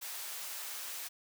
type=high-pass noise; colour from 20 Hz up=white; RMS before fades=-42 dBFS; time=0.01-1.09 s; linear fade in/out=20 ms; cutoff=640 Hz; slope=12 dB/octave; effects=none